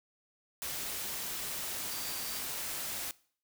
sine tone in noise, 4675 Hz, D8, 9 cents flat, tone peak -47 dBFS, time 1.91-2.39 s, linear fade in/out 0 ms, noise white, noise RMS -38 dBFS, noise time 0.62-3.11 s, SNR -12 dB, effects noise-tail reverb RT60 0.5 s tail -21 dB re dry

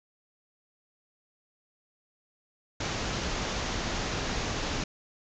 pink low-pass noise, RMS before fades -32 dBFS, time 2.8-4.84 s, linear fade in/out 5 ms, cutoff 7000 Hz, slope 96 dB/octave, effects none

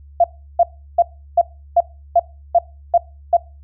sine tone bursts, 689 Hz, F5, 24 cents flat, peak -8 dBFS, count 9, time 0.2-3.369 s, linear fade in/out 5 ms, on 41 ms, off 350 ms, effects noise-tail reverb RT60 0.3 s tail -21 dB re dry + added 71 Hz sine -39 dBFS peak until 3.63 s

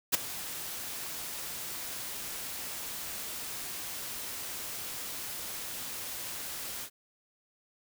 white noise with ADSR envelope, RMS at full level -22 dBFS, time 0.12-6.9 s, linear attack 25 ms, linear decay 10 ms, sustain -17 dB, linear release 69 ms, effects none

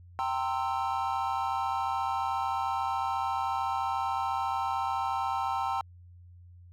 triangle chord, C dominant seventh, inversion second, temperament equal with one note detuned, 784 / 917.9 / 1046.5 / 1318.5 Hz, G5 / Bb5 / C6 / E6, 0 / -27 / 0 / 0 cents, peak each -30 / -31 / -33 / -34 dBFS, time 0.19-5.81 s, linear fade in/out 0 ms, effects added 88 Hz sine -49 dBFS peak until 6.72 s + AAC 64 kbps

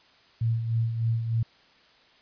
sine tone with tremolo, 114.5 Hz, A#2, 31 cents flat, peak -21 dBFS, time 0.41-1.43 s, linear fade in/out 5 ms, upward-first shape sine, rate 3.3 Hz, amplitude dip 55%, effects white hiss -58 dBFS RMS until 2.21 s + resampled to 11025 Hz

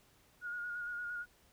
sine tone with vibrato, 1437 Hz, F6, 49 cents sharp, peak -38 dBFS, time 0.41-1.26 s, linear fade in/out 50 ms, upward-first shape square, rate 8.7 Hz, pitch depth 23 cents each way, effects pink hiss -67 dBFS RMS until 1.52 s

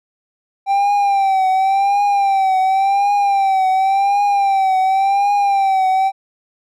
triangle tone with vibrato, 784 Hz, G5, in tune, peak -10 dBFS, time 0.66-6.12 s, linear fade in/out 50 ms, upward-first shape triangle, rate 0.91 Hz, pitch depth 74 cents each way, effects none

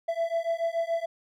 triangle beating tone pair, 664 / 671 Hz, E5 / E5, +12 / +31 cents, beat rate 7 Hz, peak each -27 dBFS, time 0.08-1.06 s, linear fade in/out 10 ms, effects none

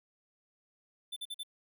square tone bursts, 3534 Hz, A7, 7 cents sharp, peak -38 dBFS, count 4, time 1.12-1.434 s, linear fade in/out 10 ms, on 44 ms, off 46 ms, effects none

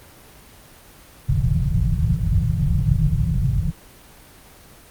white low-pass noise, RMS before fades -19 dBFS, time 1.28-3.72 s, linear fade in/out 20 ms, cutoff 170 Hz, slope 96 dB/octave, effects pink hiss -46 dBFS RMS until 4.9 s + Opus 24 kbps

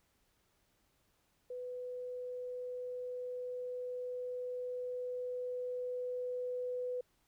sine tone with level ramp, 497.9 Hz, B4, 14 cents sharp, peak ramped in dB -40 to -35 dBFS, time 1.5-7.01 s, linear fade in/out 5 ms, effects pink hiss -75 dBFS RMS until 7.27 s

